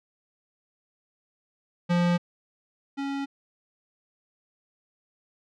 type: tone pair in turn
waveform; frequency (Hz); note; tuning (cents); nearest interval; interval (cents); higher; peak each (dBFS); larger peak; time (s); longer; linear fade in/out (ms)
square; 174.61 / 277.2; F3 / C#4; 0 / 0; minor sixth; 800; second; -21 / -29; first; 1.89-2.18 / 2.97-3.26; neither; 20
effects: low-pass 4000 Hz 12 dB/octave